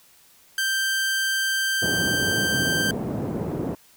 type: tone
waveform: sawtooth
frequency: 1568 Hz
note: G6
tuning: in tune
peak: -18 dBFS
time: 0.58-2.91 s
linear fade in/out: 2 ms
type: band-pass noise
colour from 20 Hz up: pink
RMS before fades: -28 dBFS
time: 1.82-3.75 s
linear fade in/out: 2 ms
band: 140 to 450 Hz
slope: 12 dB/octave
effects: white hiss -55 dBFS RMS until 3.96 s